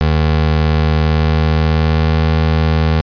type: tone with pitch glide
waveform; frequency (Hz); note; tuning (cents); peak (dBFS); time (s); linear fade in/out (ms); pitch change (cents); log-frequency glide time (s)
25% pulse; 77.78 to 79.51; D#2 to D#2; 0 to +38; -7; 0.01-3.01; 0; +38; 0.9-2.3
effects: resampled to 11025 Hz